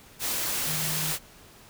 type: tone in noise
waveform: sine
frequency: 155.56 Hz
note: D#3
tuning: in tune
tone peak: -34 dBFS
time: 0.65-1.15 s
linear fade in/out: 50 ms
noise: white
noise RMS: -29 dBFS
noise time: 0.19-1.19 s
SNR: -8 dB
effects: pink hiss -52 dBFS RMS until 1.69 s